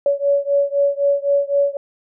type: beating tone pair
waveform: sine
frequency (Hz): 563 / 566.9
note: C#5 / C#5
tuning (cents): +27 / +39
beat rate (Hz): 3.9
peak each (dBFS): -17 / -18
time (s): 0.06-1.77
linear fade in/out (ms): 2
effects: none

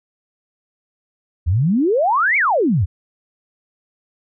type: exponential two-way sweep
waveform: sine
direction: up then down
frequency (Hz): 76 to 2347 to 76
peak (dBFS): -13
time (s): 1.46-2.86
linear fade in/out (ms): 20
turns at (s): 2.37
effects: none

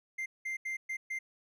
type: tone bursts at uneven times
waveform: triangle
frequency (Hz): 2093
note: C7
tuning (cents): 0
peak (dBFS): -32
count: 5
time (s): 0.18-0.26 / 0.45-0.57 / 0.65-0.77 / 0.89-0.97 / 1.1-1.19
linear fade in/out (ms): 10
effects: none

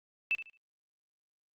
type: tone with echo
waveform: sine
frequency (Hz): 2637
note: E7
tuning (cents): 0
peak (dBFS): -26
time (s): 0.31-0.35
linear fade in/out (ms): 0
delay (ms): 74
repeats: 3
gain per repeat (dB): -12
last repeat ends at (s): 0.572
effects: Opus 48 kbps

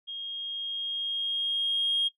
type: tone with level ramp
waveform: sine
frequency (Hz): 3249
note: G#7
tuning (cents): -39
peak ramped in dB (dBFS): -34 to -21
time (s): 0.07-2.09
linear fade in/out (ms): 20
effects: noise-tail reverb RT60 0.1 s tail -17 dB re dry + tanh soft clip ceiling -19 dBFS

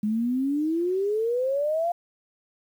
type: exponential sweep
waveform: sine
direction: up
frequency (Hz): 207 to 705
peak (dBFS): -22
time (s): 0.03-1.92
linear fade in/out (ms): 5
effects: 9-bit

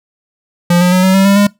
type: tone with pitch steps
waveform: square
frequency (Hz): 174.61 / 179.1 / 183.72 / 188.44 / 193.29 / 198.27 / 203.4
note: F3 / F3 / F#3 / F#3 / G3 / G3 / G#3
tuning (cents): 0 / +44 / -12 / +32 / -24 / +20 / -36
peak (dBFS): -7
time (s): 0.7-1.47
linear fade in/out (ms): 5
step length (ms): 110
effects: noise-tail reverb RT60 0.2 s tail -22 dB re dry

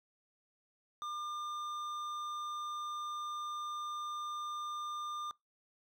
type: tone with hard clipping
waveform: triangle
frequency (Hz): 1200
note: D6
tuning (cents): +37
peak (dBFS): -40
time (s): 1.02-5.31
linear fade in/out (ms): 0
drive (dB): 13
effects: noise-tail reverb RT60 0.2 s tail -23 dB re dry

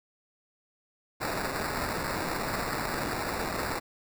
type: noise with sample-and-hold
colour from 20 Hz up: violet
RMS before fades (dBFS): -32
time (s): 1.2-3.8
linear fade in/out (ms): 20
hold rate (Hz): 3150
effects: none

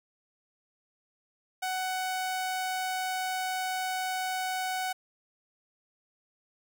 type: tone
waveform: sawtooth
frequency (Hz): 746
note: F#5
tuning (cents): +14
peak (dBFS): -26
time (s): 1.62-4.93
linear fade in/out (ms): 10
effects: none

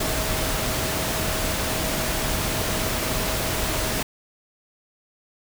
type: tone in noise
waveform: sine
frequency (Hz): 637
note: D#5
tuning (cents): +41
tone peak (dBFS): -34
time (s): 0-4.03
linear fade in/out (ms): 5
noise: pink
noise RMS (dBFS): -25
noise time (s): 0-4.03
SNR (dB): -12
effects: none

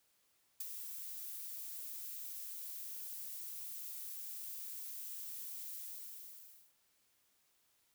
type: noise with ADSR envelope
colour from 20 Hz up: violet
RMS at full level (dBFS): -39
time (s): 0.6-6.74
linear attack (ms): 6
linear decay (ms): 22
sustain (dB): -7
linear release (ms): 980
effects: white hiss -75 dBFS RMS until 7.94 s

